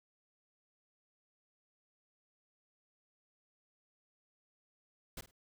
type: noise with echo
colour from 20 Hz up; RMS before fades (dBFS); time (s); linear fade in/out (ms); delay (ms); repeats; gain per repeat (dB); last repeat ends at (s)
pink; -44; 5.17-5.21; 5; 51; 2; -13; 5.312
effects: none